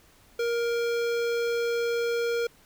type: tone with notch filter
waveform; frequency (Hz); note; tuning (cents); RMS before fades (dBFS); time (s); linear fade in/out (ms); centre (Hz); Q
square; 469.6; A#4; +13; -27; 0.39-2.47; 5; 10000; 0.66
effects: pink hiss -58 dBFS RMS until 2.65 s